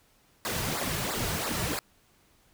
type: noise with flanger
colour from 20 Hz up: pink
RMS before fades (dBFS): -31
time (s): 0.45-1.79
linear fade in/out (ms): 0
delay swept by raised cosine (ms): 0.32 to 3.92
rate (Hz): 3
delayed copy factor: -0.9
effects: pink hiss -64 dBFS RMS until 2.53 s